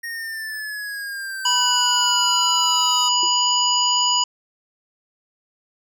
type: exponential sweep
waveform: square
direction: down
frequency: 1864.7 to 1250 Hz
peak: -28 dBFS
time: 0.03-3.09 s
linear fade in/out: 10 ms
type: harmonic tone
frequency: 982 Hz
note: B5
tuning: 10 cents flat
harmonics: 1 / 3 / 5 / 7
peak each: -21 / -20 / -23 / -23 dBFS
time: 1.45-4.24 s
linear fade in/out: 5 ms
type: tone with exponential decay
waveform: sine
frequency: 349.2 Hz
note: F4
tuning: in tune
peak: -28 dBFS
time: 3.23-3.33 s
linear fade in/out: 1 ms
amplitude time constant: 20 ms
effects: none